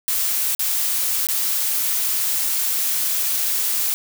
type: noise with dropouts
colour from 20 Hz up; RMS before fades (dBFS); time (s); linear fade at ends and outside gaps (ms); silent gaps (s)
blue; -21; 0.08-3.94; 0; 0.549-0.594 / 1.269-1.287
effects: none